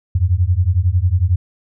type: beating tone pair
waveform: sine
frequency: 84.6 / 95.6 Hz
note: E2 / G2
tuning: +45 / -43 cents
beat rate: 11 Hz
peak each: -15 dBFS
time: 0.15-1.36 s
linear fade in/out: 5 ms
effects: none